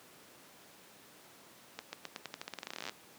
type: accelerating click train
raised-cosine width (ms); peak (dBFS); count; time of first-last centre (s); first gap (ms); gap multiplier
0.2; -22; 24; 1.79-2.895; 140; 0.88
effects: pink hiss -57 dBFS RMS until 3.18 s + high-pass 200 Hz 12 dB/octave